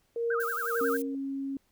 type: tone with tremolo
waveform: sine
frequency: 466.2 Hz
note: A#4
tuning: in tune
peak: -26 dBFS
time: 0.16-1.15 s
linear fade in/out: 2 ms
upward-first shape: sine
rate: 1.8 Hz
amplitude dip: 85%
type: tone with vibrato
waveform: sine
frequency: 1398 Hz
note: F6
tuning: 1 cent sharp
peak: -30 dBFS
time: 0.3-0.97 s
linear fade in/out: 5 ms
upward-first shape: sine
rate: 11 Hz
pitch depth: 240 cents each way
type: noise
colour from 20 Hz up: violet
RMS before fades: -41 dBFS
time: 0.4-1.02 s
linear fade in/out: 2 ms
type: tone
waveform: sine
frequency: 273.3 Hz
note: C#4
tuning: 24 cents flat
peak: -31 dBFS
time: 0.81-1.57 s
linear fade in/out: 2 ms
effects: pink hiss -71 dBFS RMS until 1.71 s